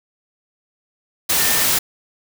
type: tone in noise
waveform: sine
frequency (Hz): 1800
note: A6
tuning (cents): +39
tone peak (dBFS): -27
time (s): 1.38-1.64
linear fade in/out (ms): 10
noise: white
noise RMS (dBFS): -17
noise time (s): 1.29-1.79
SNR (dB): -13
effects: none